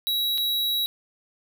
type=tone with dropouts; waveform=square; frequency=3876 Hz; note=B7; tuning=33 cents flat; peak=-23 dBFS; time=0.07-0.86 s; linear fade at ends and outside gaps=0 ms; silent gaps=0.377-0.381 s; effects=none